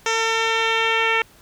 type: tone with low-pass filter sweep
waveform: 10% pulse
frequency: 451.2 Hz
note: A4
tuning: 44 cents sharp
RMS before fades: -20 dBFS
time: 0.06-1.22 s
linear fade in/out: 2 ms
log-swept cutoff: 5500 to 2600 Hz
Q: 2.2
effects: pink hiss -51 dBFS RMS until 1.41 s